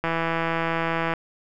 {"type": "click train", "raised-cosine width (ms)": 0.5, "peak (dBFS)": -10, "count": 182, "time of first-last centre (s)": [0.04, 1.137], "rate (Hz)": 165, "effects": []}